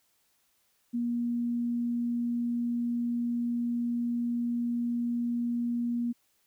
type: tone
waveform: sine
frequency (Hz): 238.2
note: A#3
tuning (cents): +38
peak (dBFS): -27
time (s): 0.93-6.13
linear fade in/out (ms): 20
effects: white hiss -71 dBFS RMS until 6.46 s